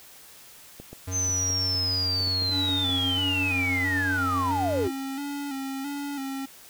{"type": "clicks", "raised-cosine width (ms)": 2, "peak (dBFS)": -27, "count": 11, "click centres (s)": [0.8, 0.93, 1.292, 1.503, 1.751, 2.208, 2.274, 2.422, 2.494, 2.692, 2.893]}
{"type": "tone", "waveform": "square", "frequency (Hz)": 92.5, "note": "F#2", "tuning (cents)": 0, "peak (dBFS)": -31, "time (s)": [1.07, 4.88], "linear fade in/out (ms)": 10}
{"type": "linear sweep", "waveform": "sine", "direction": "down", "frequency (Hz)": [6272, 293.7], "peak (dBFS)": -24, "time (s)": [1.11, 4.92], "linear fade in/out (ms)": 50}
{"type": "tone with vibrato", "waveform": "square", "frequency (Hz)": 277.2, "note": "C#4", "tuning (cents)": 0, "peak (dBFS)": -31, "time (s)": [2.51, 6.46], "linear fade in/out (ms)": 10, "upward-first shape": "square", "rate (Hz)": 1.5, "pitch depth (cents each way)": 46}
{"effects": ["white hiss -49 dBFS RMS until 6.69 s"]}